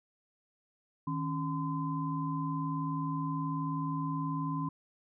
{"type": "tone cluster", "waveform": "sine", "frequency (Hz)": [156.8, 275.6, 1024], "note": ["D#3", "C#4", "C6"], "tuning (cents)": [14, -10, -38], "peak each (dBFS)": [-34, -36, -37], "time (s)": [1.07, 4.69], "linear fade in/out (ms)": 5, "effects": []}